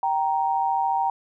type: tone pair together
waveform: sine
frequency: 780.2 / 934 Hz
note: G5 / A#5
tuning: -8 / +3 cents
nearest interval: minor third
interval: 311 cents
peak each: -23 dBFS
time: 0.03-1.1 s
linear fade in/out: 2 ms
effects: none